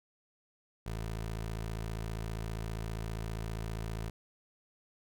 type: tone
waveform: 20% pulse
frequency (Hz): 55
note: A1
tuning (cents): 0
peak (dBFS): -31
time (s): 0.86-4.1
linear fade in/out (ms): 5
effects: none

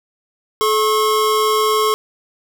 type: tone pair together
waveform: square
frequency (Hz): 431 / 1086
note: A4 / C#6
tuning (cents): -36 / -36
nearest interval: octave + major third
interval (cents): 1600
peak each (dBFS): -17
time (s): 0.61-1.94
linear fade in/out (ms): 0
effects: 8-bit

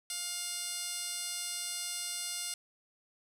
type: tone with band-pass filter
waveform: 10% pulse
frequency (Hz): 707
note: F5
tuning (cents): +21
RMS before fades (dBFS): -38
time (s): 0.1-2.54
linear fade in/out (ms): 2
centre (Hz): 7500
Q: 5.6
effects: none

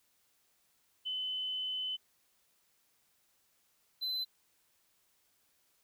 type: tone pair in turn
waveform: sine / triangle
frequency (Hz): 3028 / 4042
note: F#7 / B7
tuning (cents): +39 / +39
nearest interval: perfect fourth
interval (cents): 500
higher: second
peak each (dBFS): -34 / -32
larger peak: second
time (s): 1.05-1.97 / 4.01-4.25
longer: first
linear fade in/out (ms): 20
effects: white hiss -73 dBFS RMS until 5.83 s

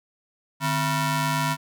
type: ring-modulated tone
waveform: sawtooth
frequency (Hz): 410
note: G#4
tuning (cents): -22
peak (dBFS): -15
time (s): 0.6-1.57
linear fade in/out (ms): 50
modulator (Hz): 561
effects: none

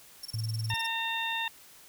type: tone bursts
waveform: sawtooth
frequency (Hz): 5450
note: F8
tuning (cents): -43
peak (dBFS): -34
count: 13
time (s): 0.23-0.867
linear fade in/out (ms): 5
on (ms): 25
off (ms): 26
type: tone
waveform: sine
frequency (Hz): 111.2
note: A2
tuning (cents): +19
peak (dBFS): -30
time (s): 0.34-0.74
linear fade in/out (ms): 0
type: harmonic tone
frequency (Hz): 911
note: A#5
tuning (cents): -40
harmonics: 1 / 2 / 3 / 4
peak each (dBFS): -35 / -35 / -35 / -35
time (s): 0.7-1.48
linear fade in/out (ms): 2
effects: white hiss -54 dBFS RMS until 1.88 s

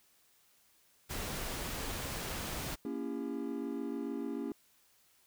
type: noise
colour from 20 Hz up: pink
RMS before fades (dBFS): -39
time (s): 1.09-2.76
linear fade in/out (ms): 20
type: chord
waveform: triangle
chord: A# diminished seventh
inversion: none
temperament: just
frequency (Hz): 233.1 / 279.7 / 335.6 / 402.8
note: A#3 / C#4 / E4 / G4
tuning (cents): 0 / +16 / +31 / +47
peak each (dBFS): -39 / -37 / -41 / -41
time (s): 2.85-4.52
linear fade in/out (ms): 2
effects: white hiss -68 dBFS RMS until 5.26 s

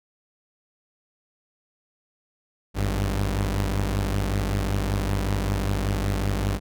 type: tone pair together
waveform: sawtooth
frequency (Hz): 51.61 / 98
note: G#1 / G2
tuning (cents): -10 / 0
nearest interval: major seventh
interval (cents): 1110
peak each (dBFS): -21 / -22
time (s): 2.74-6.6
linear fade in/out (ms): 50
effects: none

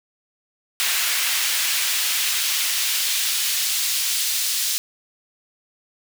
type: noise with high-pass filter sweep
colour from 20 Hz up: pink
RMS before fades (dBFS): -22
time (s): 0.8-4.78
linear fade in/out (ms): 0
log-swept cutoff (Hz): 2000 to 4000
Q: 0.9
effects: none

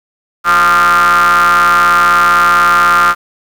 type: ring-modulated tone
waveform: square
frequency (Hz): 84.5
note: E2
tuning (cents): +43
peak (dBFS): -4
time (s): 0.44-3.15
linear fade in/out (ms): 50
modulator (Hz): 1300
effects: 7-bit

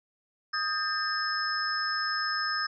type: tone cluster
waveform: sine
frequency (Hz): 1246 / 1599 / 1795 / 5200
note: D#6 / G6 / A6 / E8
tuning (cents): +2 / +34 / +34 / -24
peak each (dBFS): -32 / -32 / -37 / -32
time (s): 0.53-2.67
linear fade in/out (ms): 10
effects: none

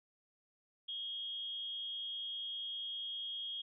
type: tone with amplitude modulation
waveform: sine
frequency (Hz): 3265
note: G#7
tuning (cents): -30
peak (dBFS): -37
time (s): 0.88-3.62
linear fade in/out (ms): 10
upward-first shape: sine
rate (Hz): 280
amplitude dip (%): 45
effects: none

